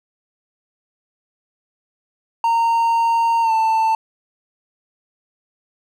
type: tone with pitch glide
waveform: triangle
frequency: 922 to 889.6 Hz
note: A#5 to A5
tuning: -19 to +19 cents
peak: -12 dBFS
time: 2.44-3.95 s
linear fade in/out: 2 ms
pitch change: -62 cents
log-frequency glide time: 3.42-3.52 s
effects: none